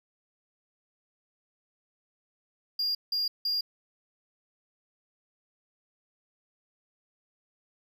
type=tone bursts; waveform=triangle; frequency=4814 Hz; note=D8; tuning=42 cents sharp; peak=-25 dBFS; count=3; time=2.79-3.61 s; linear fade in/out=5 ms; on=160 ms; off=170 ms; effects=none